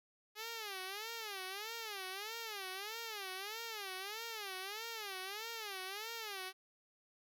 5% pulse tone with vibrato, 415.3 Hz, G#4, in tune, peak -31 dBFS, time 0.35-6.53 s, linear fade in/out 50 ms, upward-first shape sine, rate 1.6 Hz, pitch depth 190 cents each way, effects none

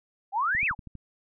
sine exponential two-way sweep, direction up then down, 745 to 2704 to 745 Hz, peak -23 dBFS, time 0.32-0.75 s, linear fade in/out 50 ms, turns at 0.66 s
click train, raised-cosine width 5 ms, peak -29 dBFS, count 6, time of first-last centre 0.55-0.953 s, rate 12.4 Hz
effects none

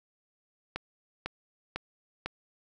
click train, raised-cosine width 0.3 ms, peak -17 dBFS, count 4, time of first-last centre 0.76-2.26 s, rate 2 Hz, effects none

